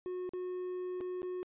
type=tone with dropouts; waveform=triangle; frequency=364 Hz; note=F#4; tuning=28 cents flat; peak=-34 dBFS; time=0.06-1.43 s; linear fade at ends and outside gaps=0 ms; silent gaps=0.292-0.335 / 1.005-1.01 / 1.219-1.23 s; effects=resampled to 8000 Hz